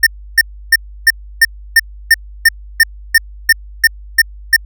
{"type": "tone bursts", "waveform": "square", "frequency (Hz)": 1814, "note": "A#6", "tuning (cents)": -48, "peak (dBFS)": -4, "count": 14, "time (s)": [0.03, 4.564], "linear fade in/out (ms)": 5, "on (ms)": 36, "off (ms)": 310, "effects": ["added 50 Hz sine -30 dBFS peak until 4.65 s"]}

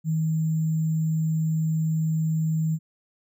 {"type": "tone with sample-and-hold", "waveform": "sine", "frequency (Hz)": 158.9, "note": "D#3", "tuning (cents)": 37, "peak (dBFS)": -21, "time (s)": [0.04, 2.79], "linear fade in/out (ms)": 50, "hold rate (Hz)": 7350, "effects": []}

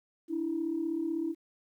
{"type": "tone pair together", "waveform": "sine", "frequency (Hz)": [293.9, 329.9], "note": ["D4", "E4"], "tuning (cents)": [1, 1], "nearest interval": "major second", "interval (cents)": 200, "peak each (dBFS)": [-35, -30], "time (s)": [0.28, 1.35], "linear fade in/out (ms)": 50, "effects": ["tanh soft clip ceiling -22 dBFS", "11-bit"]}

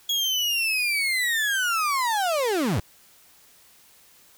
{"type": "linear sweep", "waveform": "35% pulse", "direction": "down", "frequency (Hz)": [3341, 73.42], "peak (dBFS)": -20, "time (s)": [0.09, 2.8], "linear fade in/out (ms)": 5, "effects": ["white hiss -55 dBFS RMS until 4.37 s"]}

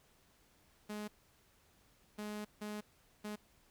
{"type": "tone bursts at uneven times", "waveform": "sawtooth", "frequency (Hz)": 210, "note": "G#3", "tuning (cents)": 19, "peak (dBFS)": -37, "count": 4, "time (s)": [[0.89, 1.08], [2.18, 2.45], [2.61, 2.81], [3.24, 3.36]], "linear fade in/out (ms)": 10, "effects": ["pink hiss -69 dBFS RMS until 3.7 s"]}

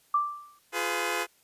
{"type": "tone with exponential decay", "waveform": "sine", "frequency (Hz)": 1174.7, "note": "D6", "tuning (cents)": 0, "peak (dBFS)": -19, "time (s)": [0.14, 0.59], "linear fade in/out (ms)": 5, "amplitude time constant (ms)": 96}
{"type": "chord", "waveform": "10% pulse", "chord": "F diminished", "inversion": "none", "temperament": "just", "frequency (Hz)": [349.2, 419.1, 502.9], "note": ["F4", "Ab4", "Cb5"], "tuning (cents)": [0, 16, 31], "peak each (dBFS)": -24, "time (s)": [0.72, 1.27], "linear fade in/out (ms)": 50}
{"effects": ["white hiss -64 dBFS RMS until 1.43 s", "resampled to 32000 Hz"]}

